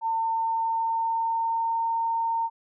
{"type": "tone with pitch glide", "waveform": "sine", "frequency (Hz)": [903, 914.5], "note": ["A5", "A#5"], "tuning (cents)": [45, -33], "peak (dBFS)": -23, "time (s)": [0.01, 2.5], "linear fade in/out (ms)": 50, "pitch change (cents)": 22, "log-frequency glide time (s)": [0.17, 1.86], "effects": []}